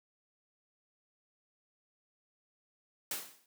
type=noise with exponential decay; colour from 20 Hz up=white; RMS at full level=-34 dBFS; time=3.11-3.46 s; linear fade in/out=2 ms; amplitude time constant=76 ms; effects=high-pass 150 Hz 12 dB/octave